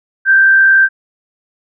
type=tone with frequency modulation; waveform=sine; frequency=1568 Hz; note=G6; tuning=in tune; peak=-5 dBFS; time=0.25-0.89 s; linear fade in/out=50 ms; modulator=58.3 Hz; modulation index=0.41; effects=none